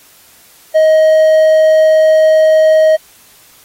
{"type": "tone", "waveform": "triangle", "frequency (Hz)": 629, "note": "D#5", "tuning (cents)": 19, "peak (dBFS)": -3, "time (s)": [0.74, 2.97], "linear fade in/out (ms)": 20, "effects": ["white hiss -44 dBFS RMS until 3.64 s", "AAC 48 kbps"]}